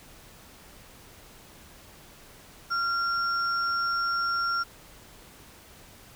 sine tone pair together, 1380 / 5520 Hz, F6 / F8, -21 / -21 cents, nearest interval 2 octaves, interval 2400 cents, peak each -25 / -34 dBFS, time 2.7-4.64 s, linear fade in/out 20 ms, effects pink hiss -51 dBFS RMS until 6.15 s

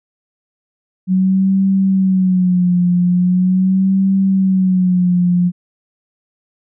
sine tone with vibrato, 185 Hz, F#3, in tune, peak -10 dBFS, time 1.07-5.52 s, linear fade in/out 50 ms, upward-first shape sine, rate 0.41 Hz, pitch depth 75 cents each way, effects none

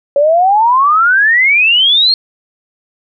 sine exponential sweep, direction up, 554.4 to 4320 Hz, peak -6 dBFS, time 0.16-2.14 s, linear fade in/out 2 ms, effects none

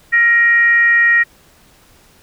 sine tone with frequency modulation, 1879 Hz, A#6, 13 cents sharp, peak -8 dBFS, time 0.12-1.24 s, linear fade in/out 20 ms, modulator 499 Hz, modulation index 0.34, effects pink hiss -49 dBFS RMS until 2.22 s

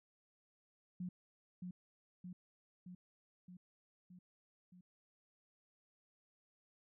sine tone with echo, 180.3 Hz, F#3, 45 cents flat, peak -40 dBFS, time 1-1.09 s, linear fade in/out 5 ms, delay 620 ms, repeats 6, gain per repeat -3 dB, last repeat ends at 4.81 s, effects none

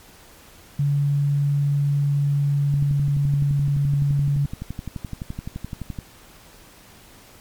sine tone with pitch glide, 142.7 to 141.88 Hz, D3 to C#3, -49 to +41 cents, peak -17 dBFS, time 0.79-4.46 s, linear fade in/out 5 ms, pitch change -10 cents, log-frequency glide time 1.89-3.72 s
click train, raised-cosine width 5 ms, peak -17 dBFS, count 39, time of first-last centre 2.74-5.988 s, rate 11.7 Hz
effects pink hiss -48 dBFS RMS until 7.4 s + MP3 96 kbps

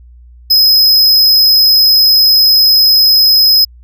square tone, 5090 Hz, D#8, 39 cents sharp, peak -5 dBFS, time 0.5-3.65 s, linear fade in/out 10 ms, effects added 60 Hz sine -35 dBFS peak until 3.83 s

